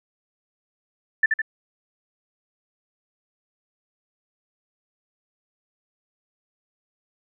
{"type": "tone with echo", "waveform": "sine", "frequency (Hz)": 1766, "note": "A6", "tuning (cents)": 6, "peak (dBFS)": -13, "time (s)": [1.23, 1.26], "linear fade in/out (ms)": 5, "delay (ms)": 79, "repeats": 2, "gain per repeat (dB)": -4, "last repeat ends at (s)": 1.418, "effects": []}